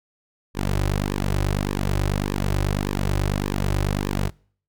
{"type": "tone with flanger", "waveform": "sawtooth", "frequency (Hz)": 49.15, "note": "G1", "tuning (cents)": 5, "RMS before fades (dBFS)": -23, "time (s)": [0.54, 4.31], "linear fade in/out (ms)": 50, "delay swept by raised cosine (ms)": [1.4, 4.5], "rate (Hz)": 1.7, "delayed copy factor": -0.85, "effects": ["noise-tail reverb RT60 0.5 s tail -25 dB re dry"]}